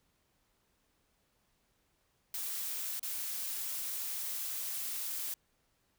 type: noise with dropouts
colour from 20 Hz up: blue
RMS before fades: -38 dBFS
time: 2.34-5.34 s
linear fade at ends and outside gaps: 2 ms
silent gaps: 2.995-3.029 s
effects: pink hiss -75 dBFS RMS until 5.98 s